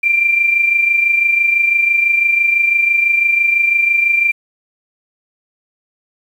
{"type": "tone pair together", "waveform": "sine", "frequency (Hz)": [2367, 2393], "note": ["D7", "D7"], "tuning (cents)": [13, 32], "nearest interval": "unison", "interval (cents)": 19, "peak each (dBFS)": [-11, -19], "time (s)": [0.03, 4.32], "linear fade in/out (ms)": 10, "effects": ["7-bit"]}